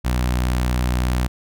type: tone with notch filter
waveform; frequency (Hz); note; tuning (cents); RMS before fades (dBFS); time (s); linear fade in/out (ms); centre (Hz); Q
sawtooth; 61.74; B1; 0; -20; 0.04-1.28; 20; 440; 1.8
effects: none